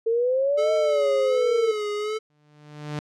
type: exponential two-way sweep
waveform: sine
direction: up then down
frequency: 446.8 to 631 to 446.8 Hz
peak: -19 dBFS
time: 0.06-1.72 s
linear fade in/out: 10 ms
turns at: 0.72 s
type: tone with vibrato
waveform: square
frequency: 430 Hz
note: A4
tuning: 40 cents flat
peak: -26 dBFS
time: 0.57-2.19 s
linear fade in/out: 20 ms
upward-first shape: sine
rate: 1.3 Hz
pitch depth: 61 cents each way
type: tone with exponential growth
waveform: sawtooth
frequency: 149.1 Hz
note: D3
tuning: 27 cents sharp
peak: -22 dBFS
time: 2.3-2.99 s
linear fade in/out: 0 ms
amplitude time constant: 150 ms
effects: low-pass 6000 Hz 12 dB/octave